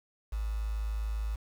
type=tone with quantisation; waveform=sine; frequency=53.7 Hz; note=A1; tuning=41 cents flat; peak=-30 dBFS; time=0.32-1.36 s; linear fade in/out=10 ms; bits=8; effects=none